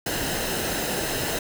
pink noise with comb filter, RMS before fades -27 dBFS, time 0.06-1.39 s, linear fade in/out 5 ms, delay 0.87 ms, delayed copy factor -0.55, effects none

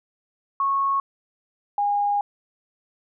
sine tone pair in turn, 1100 / 816.3 Hz, C#6 / G#5, -14 / -30 cents, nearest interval perfect fourth, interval 516 cents, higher first, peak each -19 dBFS, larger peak neither, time 0.6-1 / 1.78-2.21 s, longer second, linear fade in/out 2 ms, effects none

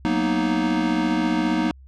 square chord, B major seventh, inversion second, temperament equal with one note detuned, 185 / 232 / 246.9 / 311.1 Hz, F#3 / A#3 / B3 / D#4, 0 / -8 / 0 / 0 cents, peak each -28 / -26 / -28 / -23 dBFS, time 0.05-1.71 s, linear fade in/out 0 ms, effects added 66 Hz sine -43 dBFS peak until 1.87 s + low-pass 4000 Hz 12 dB/octave

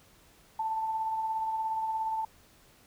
sine tone with tremolo, 884 Hz, A5, 8 cents sharp, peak -27 dBFS, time 0.59-2.25 s, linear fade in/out 5 ms, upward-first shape triangle, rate 17 Hz, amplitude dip 40%, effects pink hiss -60 dBFS RMS until 2.86 s

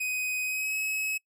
45% pulse tone with pitch glide, 2507 to 2566 Hz, D#7 to E7, +12 to -47 cents, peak -28 dBFS, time 0-1.18 s, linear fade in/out 10 ms, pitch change +41 cents, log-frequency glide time 0.43-0.76 s, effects noise-tail reverb RT60 0.1 s tail -25 dB re dry

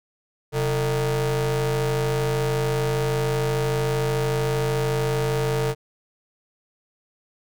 40% pulse ring-modulated tone, 158.3 Hz, D#3, 30 cents sharp, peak -17 dBFS, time 0.52-5.75 s, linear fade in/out 50 ms, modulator 290 Hz, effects none

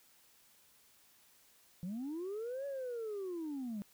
sine linear two-way sweep, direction up then down, 166.8 to 567 to 194.5 Hz, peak -36 dBFS, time 1.83-3.82 s, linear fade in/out 0 ms, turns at 2.66 s, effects tanh soft clip ceiling -36 dBFS + white hiss -66 dBFS RMS until 3.93 s

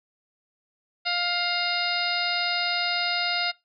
harmonic tone with a mistuned harmonic, 703 Hz, F5, 11 cents sharp, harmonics 1 / 2 / 3 / 4 / 5 / 6 / 7, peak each -31 / -31 / -31 / -31 / -31 / -31 / -31 dBFS, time 1.05-3.52 s, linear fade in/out 20 ms, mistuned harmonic 5, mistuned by +93 cents, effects noise-tail reverb RT60 0.2 s tail -21 dB re dry

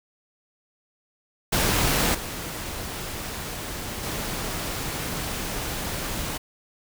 pink noise with level steps, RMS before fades -22 / -33 / -30 dBFS, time 1.52-6.38 s, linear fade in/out 10 ms, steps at 2.14 / 4.03 s, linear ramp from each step 10 ms, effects none

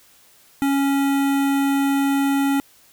square tone with notch filter, 277.2 Hz, C#4, in tune, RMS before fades -19 dBFS, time 0.62-2.6 s, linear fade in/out 0 ms, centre 4900 Hz, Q 1.2, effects white hiss -53 dBFS RMS until 2.92 s

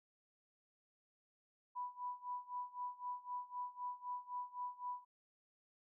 sine tone with tremolo, 987.8 Hz, B5, in tune, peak -39 dBFS, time 1.75-5.05 s, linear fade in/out 20 ms, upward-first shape sine, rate 3.9 Hz, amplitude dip 90%, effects none

